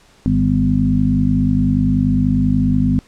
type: harmonic tone with a mistuned harmonic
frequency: 50.3 Hz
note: G1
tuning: 45 cents sharp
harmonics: 1 / 2 / 3 / 4 / 5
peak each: -22 / -20 / -19 / -19 / -16 dBFS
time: 0.26-2.99 s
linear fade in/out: 0 ms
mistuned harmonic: 3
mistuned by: +45 cents
effects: pink hiss -50 dBFS RMS until 3.07 s + low-pass 8000 Hz 12 dB/octave